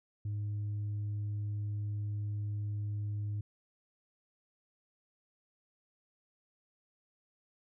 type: tone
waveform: sine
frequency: 103.8 Hz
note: G#2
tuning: in tune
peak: -31 dBFS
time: 0.25-3.41 s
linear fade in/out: 5 ms
effects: tanh soft clip ceiling -32 dBFS